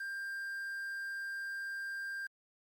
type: tone with quantisation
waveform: triangle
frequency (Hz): 1591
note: G6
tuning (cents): +25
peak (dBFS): -36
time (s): 0-2.27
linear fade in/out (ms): 5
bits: 10
effects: Opus 48 kbps